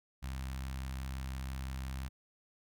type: tone with notch filter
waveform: sawtooth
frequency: 65.9 Hz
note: C2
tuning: 13 cents sharp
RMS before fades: -40 dBFS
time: 0.22-2.09 s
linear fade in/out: 20 ms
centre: 430 Hz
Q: 0.52
effects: none